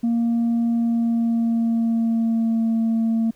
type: tone with pitch glide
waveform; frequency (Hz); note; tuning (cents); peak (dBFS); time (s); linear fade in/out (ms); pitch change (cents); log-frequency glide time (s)
sine; 233.1 to 226.2; A#3 to A3; 0 to +48; -15; 0.03-3.31; 10; -52; 0.7-2.69
effects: tanh soft clip ceiling -16 dBFS + pink hiss -58 dBFS RMS until 3.35 s